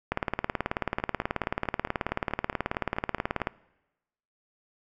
two click trains, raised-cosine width 0.5 ms, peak -11 / -23 dBFS, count 63 / 12, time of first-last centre 0.12-3.471 / 1-3.402 s, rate 18.5 / 4.58 Hz, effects noise-tail reverb RT60 1.0 s tail -22 dB re dry

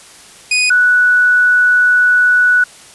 sawtooth / sine tone pair in turn, 2484 / 1477 Hz, D#7 / F#6, -3 / -3 cents, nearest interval major sixth, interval 900 cents, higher first, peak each -7 dBFS, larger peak neither, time 0.51-0.7 / 0.7-2.64 s, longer second, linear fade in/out 5 ms, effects white hiss -39 dBFS RMS until 2.94 s + resampled to 24000 Hz

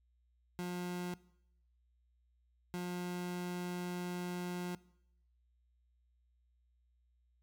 30% pulse tone bursts at uneven times, 178 Hz, F3, 33 cents sharp, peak -35 dBFS, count 2, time 0.59-1.14 / 2.74-4.75 s, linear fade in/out 0 ms, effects noise-tail reverb RT60 0.8 s tail -21 dB re dry + added 60 Hz sine -70 dBFS peak until 7.42 s

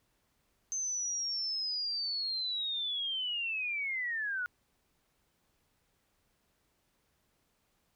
sine linear sweep, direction down, 6272 to 1422 Hz, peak -32 dBFS, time 0.72-4.46 s, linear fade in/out 0 ms, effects pink hiss -75 dBFS RMS until 7.95 s

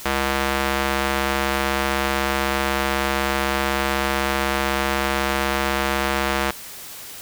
square tone with band-pass filter, 68 Hz, C#2, 33 cents flat, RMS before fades -22 dBFS, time 0.05-6.51 s, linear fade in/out 5 ms, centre 1700 Hz, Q 0.6, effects white hiss -37 dBFS RMS until 7.21 s

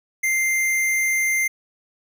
square tone, 2093 Hz, C7, in tune, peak -19 dBFS, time 0.23-1.48 s, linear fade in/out 10 ms, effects none

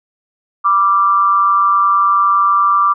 sine tone with amplitude modulation, 1174.7 Hz, D6, in tune, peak -6 dBFS, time 0.64-2.94 s, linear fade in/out 20 ms, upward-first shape sine, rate 189 Hz, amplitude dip 60%, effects none

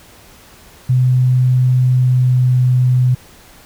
sine tone with pitch glide, 127 to 126.2 Hz, B2 to B2, +49 to +38 cents, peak -9 dBFS, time 0.89-3.15 s, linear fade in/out 10 ms, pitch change -11 cents, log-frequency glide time 1.87-2.57 s, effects pink hiss -43 dBFS RMS until 3.65 s

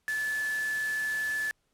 sine tone in noise, 1734 Hz, A6, 26 cents flat, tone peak -28 dBFS, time 0.08-1.51 s, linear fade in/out 0 ms, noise white, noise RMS -42 dBFS, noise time 0.08-1.51 s, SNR +11 dB, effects pink hiss -75 dBFS RMS until 1.73 s + low-pass 12000 Hz 12 dB/octave

